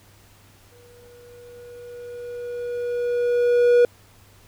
triangle tone with exponential growth, 483.3 Hz, B4, 38 cents flat, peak -9 dBFS, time 0.72-3.85 s, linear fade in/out 2 ms, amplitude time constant 680 ms, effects added 100 Hz sine -54 dBFS peak until 4.47 s + pink hiss -54 dBFS RMS until 4.47 s

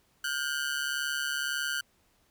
sawtooth ring-modulated tone, 1500 Hz, F#6, 23 cents sharp, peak -23 dBFS, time 0.24-1.81 s, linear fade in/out 5 ms, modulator 70.9 Hz, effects pink hiss -68 dBFS RMS until 2.3 s

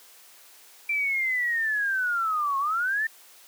sine linear two-way sweep, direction down then up, 2357 to 1076 to 1818 Hz, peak -23 dBFS, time 0.89-3.07 s, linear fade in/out 5 ms, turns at 2.58 s, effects white hiss -52 dBFS RMS until 3.47 s + high-pass 400 Hz 12 dB/octave

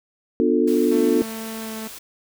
sine chord, B half-diminished seventh, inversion none, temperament just, 246.9 / 296.3 / 355.6 / 444.5 Hz, B3 / D4 / F4 / A4, 0 / +15 / +31 / +18 cents, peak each -21 dBFS, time 0.4-1.22 s, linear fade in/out 0 ms
white noise, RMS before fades -38 dBFS, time 0.67-1.99 s, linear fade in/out 10 ms
sawtooth tone with pitch glide, 222.9 to 220.5 Hz, A3 to A3, +23 to +4 cents, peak -26 dBFS, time 0.91-1.88 s, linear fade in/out 10 ms, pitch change -19 cents, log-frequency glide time 1.61-1.72 s
effects none

